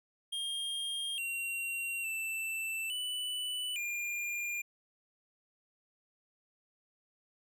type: tone with pitch steps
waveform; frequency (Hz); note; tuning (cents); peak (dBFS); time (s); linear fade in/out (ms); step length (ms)
square; 3222 / 2749 / 2661 / 2978 / 2406; G7 / F7 / E7 / F#7 / D7; +47 / -28 / +16 / +11 / +41; -35; 0.32-4.62; 10; 860
effects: none